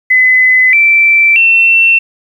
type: tone with pitch steps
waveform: sine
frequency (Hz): 2022 / 2336 / 2699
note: B6 / D7 / E7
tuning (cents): +40 / -10 / +40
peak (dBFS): -4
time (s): 0.1-1.99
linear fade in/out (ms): 10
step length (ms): 630
effects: 7-bit